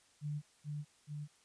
sine tone with echo, 148.1 Hz, D3, 15 cents sharp, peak -36 dBFS, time 0.21-0.42 s, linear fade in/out 50 ms, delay 430 ms, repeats 2, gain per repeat -2 dB, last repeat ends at 1.28 s, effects white hiss -68 dBFS RMS until 1.44 s + resampled to 22050 Hz

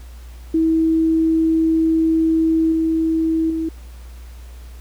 sine tone with level steps, 323.1 Hz, E4, 35 cents flat, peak -13 / -15 / -19 dBFS, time 0.54-3.69 s, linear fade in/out 5 ms, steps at 2.72 / 3.5 s, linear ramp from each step 2 ms, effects added 60 Hz sine -34 dBFS peak until 4.8 s + pink hiss -49 dBFS RMS until 4.8 s

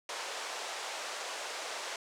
pink band-pass noise, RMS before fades -40 dBFS, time 0.09-1.96 s, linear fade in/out 2 ms, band 500 to 8000 Hz, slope 24 dB/octave, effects none

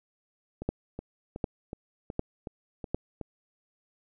two click trains, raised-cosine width 2 ms, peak -23 / -14 dBFS, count 8 / 4, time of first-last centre 0.62-3.213 / 0.69-2.946 s, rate 2.7 / 1.33 Hz, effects none

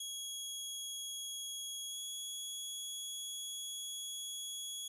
20% pulse tone with pitch glide, 3322 to 3349 Hz, G#7 to G#7, 0 to +14 cents, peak -35 dBFS, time 0-4.88 s, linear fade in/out 5 ms, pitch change +14 cents, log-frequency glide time 1.88-1.98 s, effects none

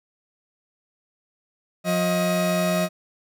40% pulse tone pair together, 178.48 / 630 Hz, F3 / D#5, +38 / +21 cents, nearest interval octave + minor seventh, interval 2183 cents, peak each -22 dBFS, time 1.84-2.89 s, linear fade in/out 50 ms, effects none

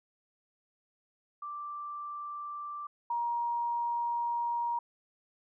sine tone pair in turn, 1174.7 / 945.4 Hz, D6 / A#5, 0 / +24 cents, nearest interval major third, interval 376 cents, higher first, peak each -37 / -29 dBFS, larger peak second, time 1.42-2.87 / 3.1-4.79 s, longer second, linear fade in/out 5 ms, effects none

